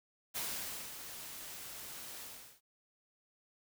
white noise with ADSR envelope, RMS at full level -38 dBFS, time 0.34-2.61 s, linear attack 26 ms, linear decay 530 ms, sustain -9 dB, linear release 380 ms, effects none

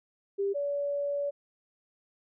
sine tone pair in turn, 397.4 / 571 Hz, G4 / D5, +24 / -49 cents, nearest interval tritone, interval 627 cents, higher second, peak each -26 / -28 dBFS, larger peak first, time 0.38-0.54 / 0.54-1.31 s, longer second, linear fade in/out 20 ms, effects none

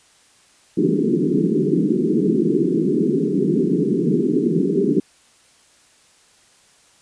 white band-pass noise, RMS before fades -18 dBFS, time 0.77-5 s, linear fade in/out 5 ms, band 150 to 420 Hz, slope 96 dB/octave, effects white hiss -54 dBFS RMS until 7.01 s + resampled to 22050 Hz

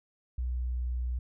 sine tone with pitch glide, 61.8 to 61.41 Hz, B1 to B1, +2 to -9 cents, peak -29 dBFS, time 0.38-1.19 s, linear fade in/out 5 ms, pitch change -11 cents, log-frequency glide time 0.57-0.81 s, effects none

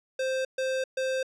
square tone bursts, 523.3 Hz, C5, in tune, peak -27 dBFS, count 3, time 0.19-1.23 s, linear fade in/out 5 ms, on 260 ms, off 130 ms, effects low-pass 7000 Hz 12 dB/octave

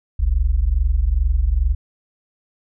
sine tone pair together, 44.92 / 67.3 Hz, F1 / C2, +50 / +49 cents, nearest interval perfect fifth, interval 699 cents, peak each -17 dBFS, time 0.19-1.75 s, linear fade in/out 10 ms, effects none

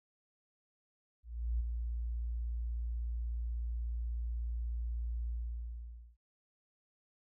sine tone with ADSR envelope, 58.2 Hz, A#1, 2 cents flat, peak -29 dBFS, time 1.23-6.17 s, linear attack 370 ms, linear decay 14 ms, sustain -5 dB, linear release 880 ms, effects none

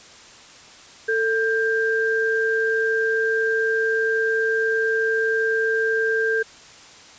sine tone pair together, 445.6 / 1588 Hz, A4 / G6, +22 / +22 cents, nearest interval octave + minor seventh, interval 2200 cents, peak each -21 dBFS, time 1.08-6.43 s, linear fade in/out 10 ms, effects white hiss -45 dBFS RMS until 7.18 s + resampled to 16000 Hz

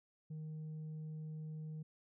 sine tone, 155.56 Hz, D#3, in tune, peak -40 dBFS, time 0.3-1.83 s, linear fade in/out 10 ms, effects tanh soft clip ceiling -42 dBFS

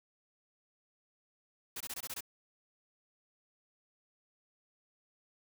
white noise bursts, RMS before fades -41 dBFS, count 7, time 1.76-2.207 s, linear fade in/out 5 ms, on 45 ms, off 22 ms, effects none

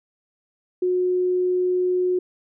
sine tone, 363.5 Hz, F#4, 31 cents flat, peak -18 dBFS, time 0.82-2.19 s, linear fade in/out 5 ms, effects none

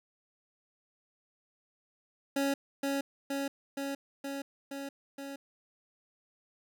25% pulse tone with echo, 277.2 Hz, C#4, in tune, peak -24 dBFS, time 2.36-2.54 s, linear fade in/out 5 ms, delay 470 ms, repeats 6, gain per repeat -2 dB, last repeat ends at 5.36 s, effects none

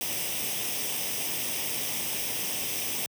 white noise with comb filter, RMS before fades -31 dBFS, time 0.01-3.06 s, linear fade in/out 0 ms, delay 0.35 ms, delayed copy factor +0.65, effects high-pass 100 Hz 12 dB/octave

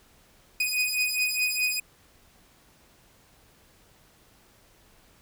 sawtooth beating tone pair, 2489 / 2493.8 Hz, D#7 / D#7, 0 / +3 cents, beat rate 4.8 Hz, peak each -24 dBFS, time 0.6-1.8 s, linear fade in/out 5 ms, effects pink hiss -59 dBFS RMS until 5.21 s

